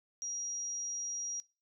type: tone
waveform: sine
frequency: 5720 Hz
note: F8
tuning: 41 cents sharp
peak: -36 dBFS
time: 0.22-1.4 s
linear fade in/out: 0 ms
effects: noise-tail reverb RT60 0.3 s tail -21 dB re dry